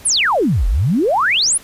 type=exponential two-way sweep; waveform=sine; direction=down then up; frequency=11175 to 39.94 to 11160 Hz; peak=-12 dBFS; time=0.05-1.58 s; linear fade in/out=10 ms; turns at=0.67 s; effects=pink hiss -41 dBFS RMS until 1.63 s + resampled to 32000 Hz